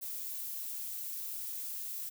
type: noise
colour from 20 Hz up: violet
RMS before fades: -40 dBFS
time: 0.01-2.1 s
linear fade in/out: 20 ms
effects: none